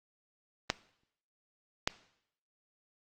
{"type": "clicks", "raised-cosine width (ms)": 0.2, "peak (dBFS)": -9, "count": 2, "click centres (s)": [0.701, 1.875], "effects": ["noise-tail reverb RT60 0.7 s tail -18 dB re dry", "Opus 32 kbps"]}